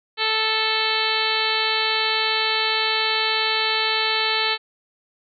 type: harmonic tone with a mistuned harmonic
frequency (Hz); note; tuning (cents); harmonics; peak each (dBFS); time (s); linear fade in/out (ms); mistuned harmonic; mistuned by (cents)
439.1; A4; -4; 1 / 2 / 3 / 4 / 5 / 6 / 7 / 8 / 9 / 10; -30 / -28 / -29 / -28 / -28 / -28 / -27 / -31 / -26 / -29; 0.17-4.58; 50; 7; +16
effects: none